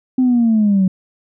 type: linear sweep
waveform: sine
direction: down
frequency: 260 to 183.8 Hz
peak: -9 dBFS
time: 0.18-0.88 s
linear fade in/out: 5 ms
effects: tanh soft clip ceiling -7 dBFS